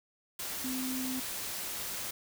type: tone in noise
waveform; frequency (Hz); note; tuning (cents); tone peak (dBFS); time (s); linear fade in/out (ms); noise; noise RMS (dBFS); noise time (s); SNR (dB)
sine; 258.1; C4; -23; -34; 0.64-1.2; 5; white; -38; 0.39-2.11; +1
effects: none